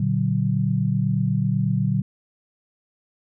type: tone cluster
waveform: sine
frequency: 118.4 / 146.5 / 188.6 Hz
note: A#2 / D3 / F#3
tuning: +27 / -4 / +33 cents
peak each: -23 dBFS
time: 0-2.02 s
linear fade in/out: 5 ms
effects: none